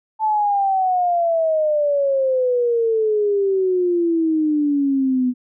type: exponential sweep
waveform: sine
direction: down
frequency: 880 to 246.9 Hz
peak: -15 dBFS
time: 0.19-5.34 s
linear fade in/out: 50 ms
effects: none